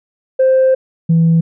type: tone pair in turn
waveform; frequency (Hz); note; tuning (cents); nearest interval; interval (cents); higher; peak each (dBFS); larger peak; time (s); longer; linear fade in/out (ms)
sine; 523.3 / 164.83; C5 / E3; 0 / 0; octave + minor sixth; 2000; first; -6; neither; 0.39-0.75 / 1.09-1.41; first; 10
effects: tanh soft clip ceiling -5 dBFS